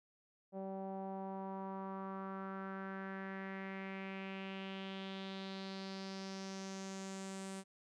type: tone with low-pass filter sweep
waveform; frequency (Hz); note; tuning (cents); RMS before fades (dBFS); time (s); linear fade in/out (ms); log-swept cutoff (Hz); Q
sawtooth; 192.5; G3; -31; -45; 0.52-7.64; 50; 650 to 8700; 3.5
effects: none